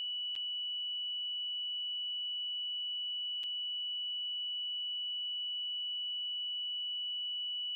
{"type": "tone with dropouts", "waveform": "sine", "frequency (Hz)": 2953, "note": "F#7", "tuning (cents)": -4, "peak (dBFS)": -35, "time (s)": [0, 7.75], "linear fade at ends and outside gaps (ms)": 0, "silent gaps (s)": [[0.353, 0.362], [3.433, 3.438]], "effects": []}